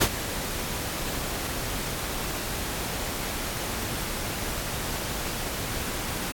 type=noise with ADSR envelope; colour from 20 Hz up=pink; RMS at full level=-18 dBFS; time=0-6.32 s; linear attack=20 ms; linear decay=60 ms; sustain=-13 dB; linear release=11 ms; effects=AAC 64 kbps